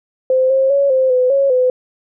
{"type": "tone with pitch steps", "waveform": "sine", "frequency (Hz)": [518, 533, 559, 522, 505, 551, 506], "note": ["C5", "C5", "C#5", "C5", "B4", "C#5", "B4"], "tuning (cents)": [-17, 32, 14, -4, 39, -11, 42], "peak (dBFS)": -10, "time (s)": [0.3, 1.7], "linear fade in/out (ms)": 2, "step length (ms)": 200, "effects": []}